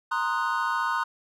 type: chord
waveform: triangle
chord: C half-diminished seventh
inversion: third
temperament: equal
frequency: 932.3 / 1046.5 / 1244.5 / 1480 Hz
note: Bb5 / C6 / Eb6 / Gb6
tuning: 0 / 0 / 0 / 0 cents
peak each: -28 dBFS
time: 0.11-1.04 s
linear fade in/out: 10 ms
effects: none